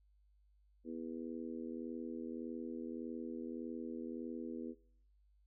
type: harmonic tone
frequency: 81.7 Hz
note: E2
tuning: 15 cents flat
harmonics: 3 / 4 / 5 / 6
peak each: -44 / -46 / -51 / -52 dBFS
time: 0.84-4.75 s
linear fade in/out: 50 ms
effects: noise-tail reverb RT60 0.6 s tail -21 dB re dry + added 50 Hz sine -67 dBFS peak until 5.46 s